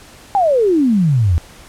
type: exponential sweep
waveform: sine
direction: down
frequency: 830.6 to 77.78 Hz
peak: -10 dBFS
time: 0.35-1.38 s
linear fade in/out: 0 ms
effects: pink hiss -41 dBFS RMS until 1.68 s + low-pass 11000 Hz 12 dB/octave